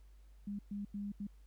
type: tone bursts at uneven times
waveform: sine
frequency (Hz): 203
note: G#3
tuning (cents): -39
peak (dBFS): -38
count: 4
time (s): 0.47-0.59 / 0.71-0.85 / 0.94-1.12 / 1.2-1.27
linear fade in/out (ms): 5
effects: added 50 Hz sine -56 dBFS peak until 1.46 s + pink hiss -75 dBFS RMS until 1.46 s